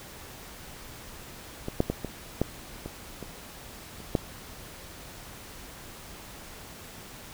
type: clicks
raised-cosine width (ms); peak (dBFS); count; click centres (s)
2; -18 / -8 / -13 / -18 / -10 / -21 / -23 / -30 / -9; 9; 1.684 / 1.804 / 1.9 / 2.047 / 2.416 / 2.86 / 3.227 / 4.003 / 4.152
effects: pink hiss -45 dBFS RMS until 7.33 s